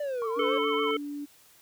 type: exponential two-way sweep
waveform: triangle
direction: down then up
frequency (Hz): 599 to 440 to 544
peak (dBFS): -27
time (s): 0-0.58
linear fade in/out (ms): 5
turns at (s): 0.28
type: tone with vibrato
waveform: sine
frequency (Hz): 1080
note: C#6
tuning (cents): -45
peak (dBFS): -33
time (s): 0.22-0.91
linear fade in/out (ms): 0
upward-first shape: triangle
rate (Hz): 7.1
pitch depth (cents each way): 170
type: tone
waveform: sine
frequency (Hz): 289.4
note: D4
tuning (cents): -25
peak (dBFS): -33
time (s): 0.36-1.26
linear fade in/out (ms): 20
type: harmonic tone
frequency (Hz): 440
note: A4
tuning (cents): 0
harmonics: 1 / 3 / 5 / 7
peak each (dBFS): -27 / -32 / -34 / -35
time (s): 0.39-0.97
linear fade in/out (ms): 5
effects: white hiss -58 dBFS RMS until 1.61 s